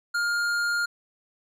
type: tone with tanh clipping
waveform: sine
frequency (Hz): 1411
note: F6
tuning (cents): +17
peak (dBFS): -25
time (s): 0.14-0.86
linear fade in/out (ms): 10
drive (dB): 14
effects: none